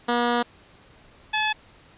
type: tone pair in turn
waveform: 10% pulse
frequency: 240 / 859.5 Hz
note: B3 / A5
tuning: -49 / -41 cents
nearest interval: octave + minor seventh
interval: 2208 cents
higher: second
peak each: -12 dBFS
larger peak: neither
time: 0.08-0.43 / 1.33-1.53 s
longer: first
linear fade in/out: 10 ms
effects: pink hiss -53 dBFS RMS until 1.97 s + resampled to 8000 Hz